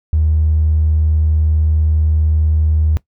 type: tone with tanh clipping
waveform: triangle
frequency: 77.7 Hz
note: D#2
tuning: 2 cents flat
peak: -10 dBFS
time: 0.13-2.97 s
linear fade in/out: 0 ms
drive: 1 dB
effects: noise-tail reverb RT60 0.1 s tail -19 dB re dry